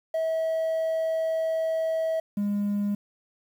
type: tone pair in turn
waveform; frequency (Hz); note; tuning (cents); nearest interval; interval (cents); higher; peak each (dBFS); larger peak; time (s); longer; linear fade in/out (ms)
triangle; 646 / 204.2; E5 / G#3; -35 / -29; octave + minor sixth; 1994; first; -21; neither; 0.14-2.2 / 2.37-2.95; first; 5
effects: tanh soft clip ceiling -18 dBFS + 9-bit